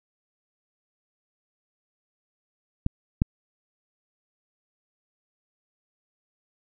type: clicks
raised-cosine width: 5 ms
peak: -11 / -7 dBFS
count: 2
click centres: 2.864 / 3.219 s
effects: none